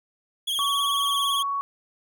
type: tone with vibrato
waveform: 45% pulse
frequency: 3271 Hz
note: G#7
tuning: 27 cents flat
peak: -24 dBFS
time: 0.47-1.43 s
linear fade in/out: 10 ms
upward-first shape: triangle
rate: 18 Hz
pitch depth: 78 cents each way
type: tone with pitch glide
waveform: sine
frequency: 1126 to 1117.6 Hz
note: C#6 to C#6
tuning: +27 to +14 cents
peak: -24 dBFS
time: 0.59-1.61 s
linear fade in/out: 0 ms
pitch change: -13 cents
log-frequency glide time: 1.08-1.26 s
effects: none